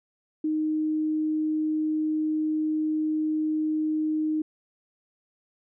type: tone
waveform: sine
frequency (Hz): 310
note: D#4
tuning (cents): -6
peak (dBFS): -23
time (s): 0.44-4.42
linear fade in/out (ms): 5
effects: none